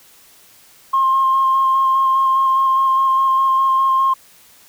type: tone with vibrato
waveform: sine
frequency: 1065 Hz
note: C6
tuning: 30 cents sharp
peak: -11 dBFS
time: 0.93-4.14 s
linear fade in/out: 10 ms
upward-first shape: square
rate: 4.9 Hz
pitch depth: 12 cents each way
effects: tanh soft clip ceiling -7 dBFS + white hiss -48 dBFS RMS until 4.68 s